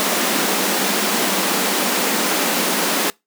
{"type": "high-pass noise", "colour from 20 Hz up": "pink", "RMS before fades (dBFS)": -19, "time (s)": [0, 3.1], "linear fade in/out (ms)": 0, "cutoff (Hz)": 180, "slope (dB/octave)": 96, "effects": ["noise-tail reverb RT60 0.2 s tail -24 dB re dry"]}